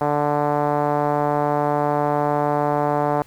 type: tone with low-pass filter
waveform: 5% pulse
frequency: 146.83 Hz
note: D3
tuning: in tune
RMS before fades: -20 dBFS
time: 0.01-3.22 s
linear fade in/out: 2 ms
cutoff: 790 Hz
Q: 1.7
effects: pink hiss -51 dBFS RMS until 3.26 s